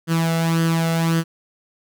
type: tone with flanger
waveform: sawtooth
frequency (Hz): 164.81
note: E3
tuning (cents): 0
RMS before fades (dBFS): -19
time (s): 0.07-1.24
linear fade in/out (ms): 50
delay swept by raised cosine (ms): 0.63 to 1.48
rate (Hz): 1.8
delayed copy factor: +0.6
effects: none